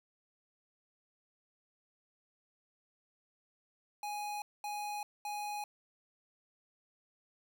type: tone bursts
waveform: square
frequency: 830.6 Hz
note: G#5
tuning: in tune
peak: -38 dBFS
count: 3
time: 4.03-5.64 s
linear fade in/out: 2 ms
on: 390 ms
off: 220 ms
effects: 12-bit